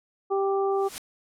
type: harmonic tone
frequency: 392 Hz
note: G4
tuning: in tune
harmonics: 1 / 2 / 3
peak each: -23 / -29 / -33 dBFS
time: 0.3-0.89 s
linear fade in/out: 20 ms
type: noise with exponential growth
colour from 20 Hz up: white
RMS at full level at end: -32 dBFS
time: 0.71-0.98 s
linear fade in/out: 0 ms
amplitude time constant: 57 ms
effects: low-pass 11000 Hz 12 dB/octave